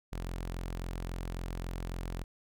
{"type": "tone", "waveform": "sawtooth", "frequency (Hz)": 43.65, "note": "F1", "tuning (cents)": 0, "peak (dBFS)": -32, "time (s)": [0.12, 2.24], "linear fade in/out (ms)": 10, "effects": []}